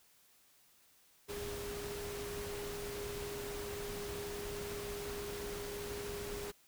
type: tone in noise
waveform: sine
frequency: 408.3 Hz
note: G#4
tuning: 29 cents flat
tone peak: -42 dBFS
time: 1.28-6.52 s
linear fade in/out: 20 ms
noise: pink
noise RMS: -45 dBFS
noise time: 1.28-6.52 s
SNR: 0 dB
effects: white hiss -67 dBFS RMS until 6.67 s